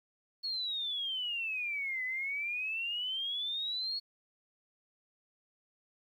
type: exponential two-way sweep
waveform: sine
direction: down then up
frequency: 4376 to 2000 to 4376 Hz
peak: -33 dBFS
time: 0.43-4 s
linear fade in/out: 20 ms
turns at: 2.04 s
effects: 11-bit